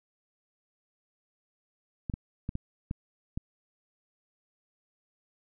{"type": "clicks", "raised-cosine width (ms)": 5, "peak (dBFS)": -20, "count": 6, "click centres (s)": [2.098, 2.139, 2.491, 2.554, 2.911, 3.375], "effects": []}